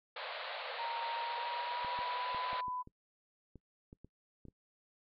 pink band-pass noise, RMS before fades -43 dBFS, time 0.16-2.61 s, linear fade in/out 5 ms, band 480 to 4400 Hz, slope 96 dB/octave
sine tone with pitch glide, 932.3 to 999.2 Hz, A#5 to B5, 0 to +20 cents, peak -37 dBFS, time 0.78-2.83 s, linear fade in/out 20 ms, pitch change +120 cents, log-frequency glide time 1.11-2.41 s
clicks, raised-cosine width 3 ms, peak -39 dBFS, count 11, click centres 1.847 / 1.99 / 2.347 / 2.531 / 2.682 / 2.874 / 3.557 / 3.929 / 4.046 / 4.453 / 4.484 s
effects noise-tail reverb RT60 0.1 s tail -22 dB re dry

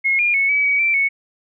sine tone with pitch steps, 2163 / 2413 / 2204 / 2284 / 2264 / 2342 / 2212 Hz, C#7 / D7 / C#7 / D7 / C#7 / D7 / C#7, -43 / +46 / -11 / -49 / +36 / -5 / -4 cents, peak -14 dBFS, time 0.04-1.09 s, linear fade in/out 20 ms, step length 150 ms, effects none

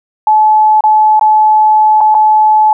sine tone with dropouts, 860 Hz, A5, 40 cents flat, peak -4 dBFS, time 0.27-2.73 s, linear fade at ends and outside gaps 2 ms, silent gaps 0.808-0.838 / 1.195-1.211 / 2.007-2.011 / 2.144-2.149 s, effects none

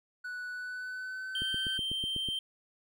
triangle tone with pitch glide, 1480 to 1539.3 Hz, F#6 to G6, 0 to -32 cents, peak -35 dBFS, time 0.24-1.78 s, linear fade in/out 10 ms, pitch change +68 cents, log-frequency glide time 0.51-1.52 s
triangle tone, 3136 Hz, G7, in tune, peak -30 dBFS, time 1.35-2.39 s, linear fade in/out 2 ms
click train, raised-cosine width 3 ms, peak -28 dBFS, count 8, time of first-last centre 1.42-2.287 s, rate 8.07 Hz
effects none

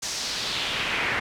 brown noise with band-pass filter sweep, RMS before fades -28 dBFS, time 0.02-1.2 s, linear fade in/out 10 ms, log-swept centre 6400 to 1900 Hz, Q 2.2, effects none

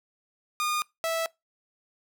sawtooth tone pair in turn, 1220 / 655.9 Hz, D#6 / E5, -34 / -9 cents, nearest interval major seventh, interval 1075 cents, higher first, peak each -22 dBFS, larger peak neither, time 0.6-0.82 / 1.04-1.26 s, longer neither, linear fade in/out 0 ms, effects noise-tail reverb RT60 0.2 s tail -23 dB re dry

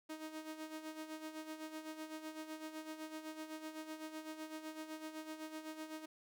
sawtooth tone with tremolo, 313 Hz, D#4, 10 cents sharp, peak -39 dBFS, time 0.09-6.06 s, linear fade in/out 10 ms, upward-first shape sine, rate 7.9 Hz, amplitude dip 65%, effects none

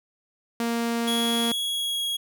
sawtooth tone, 233.1 Hz, A#3, in tune, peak -20 dBFS, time 0.6-1.52 s, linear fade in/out 2 ms
45% pulse tone with pitch glide, 3340 to 3309 Hz, G#7 to G#7, +9 to -7 cents, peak -25 dBFS, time 1.07-2.17 s, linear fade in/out 10 ms, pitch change -16 cents, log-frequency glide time 1.56-2.03 s
effects none

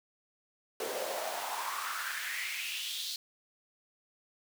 pink noise with high-pass filter sweep, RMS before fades -37 dBFS, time 0.8-3.16 s, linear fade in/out 2 ms, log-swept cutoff 430 to 4200 Hz, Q 4.2, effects none

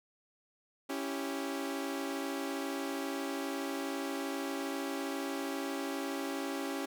sawtooth chord, C# diminished, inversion none, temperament equal, 277.2 / 329.6 / 392 Hz, C#4 / E4 / G4, 0 / 0 / 0 cents, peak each -33 / -38 / -37 dBFS, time 0.89-6.86 s, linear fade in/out 10 ms, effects none

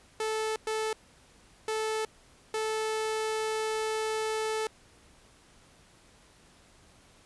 sawtooth tone bursts at uneven times, 437.2 Hz, A4, 11 cents flat, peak -25 dBFS, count 4, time 0.2-0.56 / 0.67-0.93 / 1.68-2.05 / 2.54-4.67 s, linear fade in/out 2 ms, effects pink hiss -59 dBFS RMS until 7.25 s + resampled to 24000 Hz

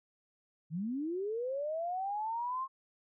sine linear sweep, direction up, 146.83 to 1076 Hz, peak -33 dBFS, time 0.7-2.68 s, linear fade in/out 50 ms, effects none

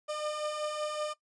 30% pulse beating tone pair, 600 / 605.3 Hz, D5 / D#5, +37 / -48 cents, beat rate 5.3 Hz, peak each -37 / -31 dBFS, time 0.08-1.14 s, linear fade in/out 20 ms, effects noise-tail reverb RT60 0.1 s tail -18 dB re dry + resampled to 22050 Hz

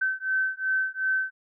sine beating tone pair, 1535 / 1537.7 Hz, G6 / G6, -37 / -34 cents, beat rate 2.7 Hz, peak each -27 dBFS, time 0.01-1.31 s, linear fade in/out 10 ms, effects none

